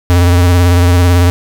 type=tone with vibrato; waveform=square; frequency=88.1 Hz; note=F2; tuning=16 cents sharp; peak=-6 dBFS; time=0.1-1.3 s; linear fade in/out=0 ms; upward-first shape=triangle; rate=18 Hz; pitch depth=49 cents each way; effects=none

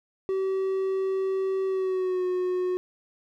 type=tone with pitch glide; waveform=triangle; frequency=382.8 to 364.5 Hz; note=G4 to F#4; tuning=-41 to -26 cents; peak=-22 dBFS; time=0.29-2.77 s; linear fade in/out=0 ms; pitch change=-85 cents; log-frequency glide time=1.66-2.25 s; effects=none

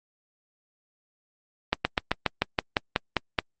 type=slowing click train; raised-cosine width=0.3 ms; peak=-5 dBFS; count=11; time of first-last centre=1.73-3.388 s; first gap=120 ms; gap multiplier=1.07; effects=Opus 32 kbps

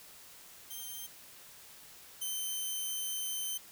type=tone pair in turn; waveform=5% pulse; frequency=3152 / 3085 Hz; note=G7 / G7; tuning=+9 / -28 cents; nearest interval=unison; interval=37 cents; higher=first; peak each=-33 / -26 dBFS; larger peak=second; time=0.7-1.07 / 2.21-3.58 s; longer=second; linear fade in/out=10 ms; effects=white hiss -54 dBFS RMS until 3.71 s

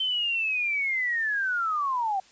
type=linear sweep; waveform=sine; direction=down; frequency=3100 to 749 Hz; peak=-24 dBFS; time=0-2.2 s; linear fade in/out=5 ms; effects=white hiss -56 dBFS RMS until 2.31 s + resampled to 16000 Hz

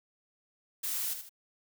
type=noise with echo; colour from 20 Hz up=blue; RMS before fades=-34 dBFS; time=0.83-1.14 s; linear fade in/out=10 ms; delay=77 ms; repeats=2; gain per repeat=-8 dB; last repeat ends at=1.294 s; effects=none

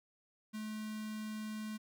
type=tone with notch filter; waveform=square; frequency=215.5 Hz; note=A3; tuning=36 cents flat; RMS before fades=-42 dBFS; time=0.53-1.78 s; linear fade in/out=20 ms; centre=690 Hz; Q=1.4; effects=none

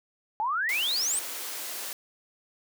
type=exponential sweep; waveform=sine; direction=up; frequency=825 to 8960 Hz; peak=-25 dBFS; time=0.4-1.19 s; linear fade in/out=0 ms
type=high-pass noise; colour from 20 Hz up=white; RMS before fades=-36 dBFS; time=0.69-1.93 s; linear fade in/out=0 ms; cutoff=280 Hz; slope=24 dB/octave
effects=none

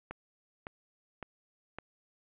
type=click train; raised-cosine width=0.5 ms; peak=-25 dBFS; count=4; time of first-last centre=0.11-1.786 s; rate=1.79 Hz; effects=resampled to 8000 Hz + 10-bit

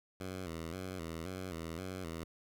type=tone with vibrato; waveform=10% pulse; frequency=87.31 Hz; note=F2; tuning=in tune; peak=-32 dBFS; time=0.2-2.24 s; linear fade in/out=5 ms; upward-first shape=square; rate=1.9 Hz; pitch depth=110 cents each way; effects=none

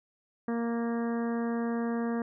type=harmonic tone; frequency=233.1 Hz; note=A#3; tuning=in tune; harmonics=1 / 2 / 3 / 4 / 5 / 6 / 7 / 8; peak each=-29 / -35 / -41 / -45 / -44 / -51 / -46 / -50 dBFS; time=0.48-2.22 s; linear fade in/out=2 ms; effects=none

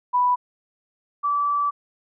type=tone pair in turn; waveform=sine; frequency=987.8 / 1156.9 Hz; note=B5 / D6; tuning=0 / -26 cents; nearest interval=minor third; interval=274 cents; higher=second; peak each=-16 / -19 dBFS; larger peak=first; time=0.13-0.36 / 1.23-1.71 s; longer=second; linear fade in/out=20 ms; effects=none

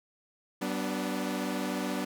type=chord; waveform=sawtooth; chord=G major; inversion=none; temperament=equal with one note detuned; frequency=191.08 / 246.9 / 293.7 Hz; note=G3 / B3 / D4; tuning=-44 / 0 / 0 cents; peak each=-31 dBFS; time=0.61-2.05 s; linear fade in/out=10 ms; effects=none

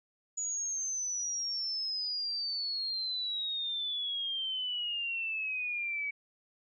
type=exponential sweep; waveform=sine; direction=down; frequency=6880 to 2262 Hz; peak=-32 dBFS; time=0.37-6.11 s; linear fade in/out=10 ms; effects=none

